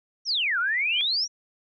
sine exponential two-way sweep, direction down then up, 5920 to 1356 to 5920 Hz, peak -22 dBFS, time 0.25-1.28 s, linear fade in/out 50 ms, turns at 0.59 s
sine tone with exponential growth, 2400 Hz, D7, 37 cents sharp, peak -25 dBFS, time 0.5-1.01 s, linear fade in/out 0 ms, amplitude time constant 110 ms
effects none

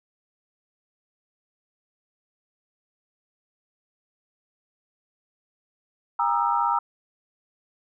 sine tone cluster, 809 / 939 / 1227 / 1323 Hz, G#5 / A#5 / D#6 / E6, -46 / +12 / -25 / +6 cents, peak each -27 / -23 / -29 / -26 dBFS, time 6.19-6.79 s, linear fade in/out 5 ms, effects none

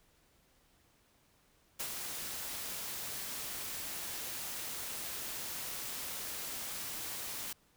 white noise with ADSR envelope, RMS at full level -37 dBFS, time 1.79-7.53 s, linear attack 15 ms, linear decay 63 ms, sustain -4 dB, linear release 5 ms, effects pink hiss -69 dBFS RMS until 7.76 s

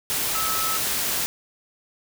sine tone in noise, 1300 Hz, E6, 24 cents flat, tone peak -27 dBFS, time 0.35-0.77 s, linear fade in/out 0 ms, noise white, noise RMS -25 dBFS, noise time 0.1-1.26 s, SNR -5 dB, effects none

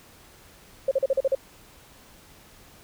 sine tone bursts, 537 Hz, C5, 45 cents sharp, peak -18 dBFS, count 7, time 0.88-1.351 s, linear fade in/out 5 ms, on 33 ms, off 40 ms, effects pink hiss -52 dBFS RMS until 2.83 s

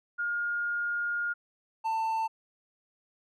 sine / triangle tone pair in turn, 1420 / 892.1 Hz, F6 / A5, +28 / +24 cents, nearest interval minor sixth, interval 804 cents, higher first, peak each -28 / -25 dBFS, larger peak second, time 0.18-1.34 / 1.84-2.28 s, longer first, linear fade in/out 20 ms, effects none

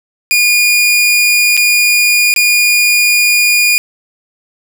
sawtooth tone with dropouts, 2435 Hz, D#7, 38 cents flat, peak -4 dBFS, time 0.31-3.78 s, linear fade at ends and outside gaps 0 ms, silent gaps 1.568-1.575 / 2.34-2.362 s, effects none

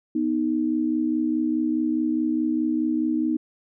sine tone pair together, 246.9 / 311.7 Hz, B3 / D#4, 0 / +3 cents, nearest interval major third, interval 403 cents, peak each -25 / -22 dBFS, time 0.15-3.37 s, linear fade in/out 5 ms, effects none

